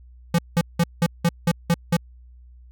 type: tone bursts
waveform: square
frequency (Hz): 170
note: F3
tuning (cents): -46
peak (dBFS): -16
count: 8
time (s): 0.34-1.968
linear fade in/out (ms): 5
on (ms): 46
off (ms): 180
effects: added 61 Hz sine -44 dBFS peak until 2.71 s